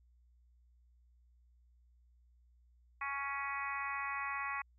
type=harmonic tone; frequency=278.2 Hz; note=C#4; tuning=6 cents sharp; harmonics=3 / 4 / 5 / 6 / 7 / 8 / 9; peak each=-46 / -40 / -47 / -49 / -42 / -47 / -46 dBFS; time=3.01-4.62 s; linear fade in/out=5 ms; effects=added 60 Hz sine -64 dBFS peak until 4.78 s